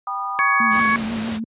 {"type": "chord", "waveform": "sine", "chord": "G augmented", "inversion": "none", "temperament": "just", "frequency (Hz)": [784, 980, 1225], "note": ["G5", "B5", "D#6"], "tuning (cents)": [0, -14, -27], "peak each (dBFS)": [-29, -30, -25], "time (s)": [0.07, 0.8], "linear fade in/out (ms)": 2}
{"type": "harmonic tone", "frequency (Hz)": 559, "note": "C#5", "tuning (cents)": 14, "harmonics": [2, 3, 4], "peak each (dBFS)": [-18, -20, -21], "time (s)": [0.39, 0.96], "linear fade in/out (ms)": 0}
{"type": "tone with vibrato", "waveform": "sine", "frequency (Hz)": 223.7, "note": "A3", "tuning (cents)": 29, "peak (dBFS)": -23, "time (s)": [0.6, 1.44], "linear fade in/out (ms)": 2, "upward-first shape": "triangle", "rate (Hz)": 6.2, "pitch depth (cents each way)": 68}
{"type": "noise", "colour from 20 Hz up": "pink", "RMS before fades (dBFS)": -29, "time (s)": [0.7, 1.4], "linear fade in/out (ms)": 50}
{"effects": ["high-pass 100 Hz 12 dB/octave", "resampled to 8000 Hz"]}